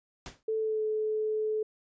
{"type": "noise with exponential decay", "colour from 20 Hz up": "pink", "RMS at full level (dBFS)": -38, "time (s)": [0.26, 0.43], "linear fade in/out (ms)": 1, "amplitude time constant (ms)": 35}
{"type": "tone with pitch glide", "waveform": "sine", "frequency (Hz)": [440, 431.7], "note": ["A4", "A4"], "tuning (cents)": [0, -33], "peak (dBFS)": -27, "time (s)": [0.48, 1.63], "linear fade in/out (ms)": 5, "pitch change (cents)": -33, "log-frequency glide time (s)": [0.58, 0.83]}
{"effects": ["resampled to 16000 Hz"]}